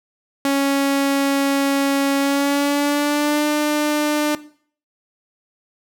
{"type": "tone with pitch glide", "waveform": "sawtooth", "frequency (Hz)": [277.2, 298.8], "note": ["C#4", "D4"], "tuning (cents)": [0, 30], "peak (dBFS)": -12, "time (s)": [0.45, 4.35], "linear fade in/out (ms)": 2, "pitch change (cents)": 130, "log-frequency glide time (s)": [2.18, 3.46], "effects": ["noise-tail reverb RT60 0.5 s tail -17 dB re dry"]}